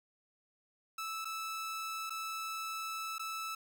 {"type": "tone with dropouts", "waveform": "sawtooth", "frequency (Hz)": 1312, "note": "E6", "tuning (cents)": -9, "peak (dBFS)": -34, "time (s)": [0.98, 3.55], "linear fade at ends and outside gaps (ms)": 5, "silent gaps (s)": [[1.247, 1.253], [2.097, 2.104], [3.183, 3.194]], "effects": []}